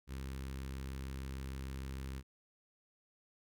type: tone with notch filter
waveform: sawtooth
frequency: 66.6 Hz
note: C2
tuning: 31 cents sharp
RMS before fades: -43 dBFS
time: 0.07-2.23 s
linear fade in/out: 50 ms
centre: 680 Hz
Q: 1
effects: none